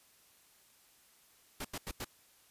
pink noise bursts, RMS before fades -40 dBFS, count 4, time 1.6-2.046 s, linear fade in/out 5 ms, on 47 ms, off 86 ms, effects white hiss -65 dBFS RMS until 2.5 s + resampled to 32000 Hz

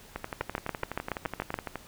two click trains, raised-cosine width 0.5 ms, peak -14 / -18 dBFS, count 9 / 20, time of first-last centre 0.41-1.542 / 0.16-1.757 s, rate 7.07 / 11.9 Hz, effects pink hiss -52 dBFS RMS until 1.87 s

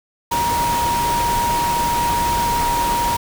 sine tone in noise, 946 Hz, A#5, 25 cents sharp, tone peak -17 dBFS, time 0.31-3.17 s, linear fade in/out 10 ms, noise pink, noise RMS -24 dBFS, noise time 0.31-3.17 s, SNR +4 dB, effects none

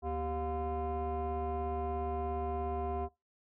sine tone with frequency modulation, 392 Hz, G4, in tune, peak -31 dBFS, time 0.02-3.09 s, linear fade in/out 50 ms, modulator 317 Hz, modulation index 1.5, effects noise-tail reverb RT60 0.2 s tail -20 dB re dry + tanh soft clip ceiling -30 dBFS

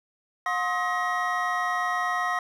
triangle tone cluster, 720 / 1061 / 1269 / 1894 Hz, F#5 / C6 / D#6 / A#6, -47 / +24 / +34 / +27 cents, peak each -28 dBFS, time 0.46-2.39 s, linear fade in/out 2 ms, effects none

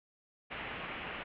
white low-pass noise, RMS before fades -42 dBFS, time 0.5-1.24 s, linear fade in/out 20 ms, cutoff 2900 Hz, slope 48 dB/octave, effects none

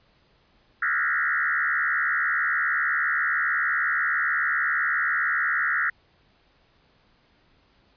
sine tone with frequency modulation, 1634 Hz, G#6, 29 cents flat, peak -21 dBFS, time 0.82-5.9 s, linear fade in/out 5 ms, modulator 73.7 Hz, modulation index 4.2, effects pink hiss -62 dBFS RMS until 7.96 s + resampled to 11025 Hz

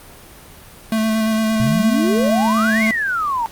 square tone with vibrato, 220 Hz, A3, in tune, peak -16 dBFS, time 0.92-2.91 s, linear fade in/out 2 ms, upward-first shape square, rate 8.7 Hz, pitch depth 14 cents each way
sine exponential two-way sweep, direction up then down, 116.54 to 2217 to 887 Hz, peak -17 dBFS, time 1.6-3.46 s, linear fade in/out 0 ms, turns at 2.84 s
effects pink hiss -41 dBFS RMS until 3.51 s + Opus 32 kbps

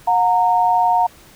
sine tone pair together, 724 / 922.9 Hz, F#5 / A#5, -38 / -18 cents, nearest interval major third, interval 420 cents, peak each -15 dBFS, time 0.07-1.07 s, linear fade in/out 10 ms, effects pink hiss -46 dBFS RMS until 1.35 s

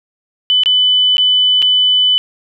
sine tone with dropouts, 3000 Hz, F#7, 23 cents sharp, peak -8 dBFS, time 0.5-2.18 s, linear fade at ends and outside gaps 0 ms, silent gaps 0.635-0.659 / 1.169-1.181 / 1.62-1.625 s, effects none

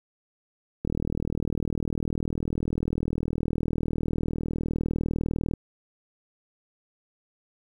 click train, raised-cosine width 3 ms, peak -15 dBFS, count 188, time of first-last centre 0.85-5.537 s, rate 39.9 Hz, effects 9-bit

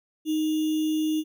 sine tone with sample-and-hold, 311.1 Hz, D#4, in tune, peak -22 dBFS, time 0.25-1.24 s, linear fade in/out 50 ms, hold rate 3150 Hz, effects none

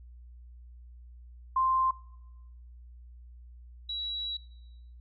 sine tone pair in turn, 1046.5 / 3898 Hz, C6 / B7, 0 / -23 cents, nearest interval octave + major seventh, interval 2277 cents, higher second, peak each -23 / -32 dBFS, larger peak first, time 1.56-1.91 / 3.89-4.37 s, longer second, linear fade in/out 5 ms, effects noise-tail reverb RT60 1.0 s tail -22 dB re dry + added 60 Hz sine -47 dBFS peak until 5 s

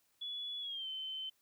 sine tone with pitch glide, 3410 to 3073 Hz, G#7 to G7, +45 to -35 cents, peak -39 dBFS, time 0.21-1.3 s, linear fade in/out 10 ms, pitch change -180 cents, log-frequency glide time 0.6-0.88 s, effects white hiss -75 dBFS RMS until 1.41 s

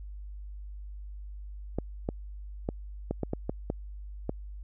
clicks, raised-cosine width 2 ms, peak -16 dBFS, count 9, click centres 1.786 / 2.089 / 2.689 / 3.11 / 3.233 / 3.334 / 3.495 / 3.701 / 4.294 s, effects added 50 Hz sine -39 dBFS peak until 4.63 s

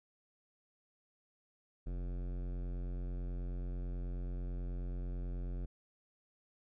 sine tone with hard clipping, 44.62 Hz, F1, 38 cents sharp, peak -39 dBFS, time 1.86-5.66 s, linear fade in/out 10 ms, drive 17 dB, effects none

